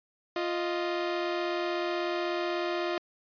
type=tone pair together; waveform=sawtooth; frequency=349.3 / 622.3 Hz; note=F4 / D#5; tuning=0 / 0 cents; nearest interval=minor seventh; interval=1000 cents; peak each=-26 / -30 dBFS; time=0.36-2.98 s; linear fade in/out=2 ms; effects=resampled to 11025 Hz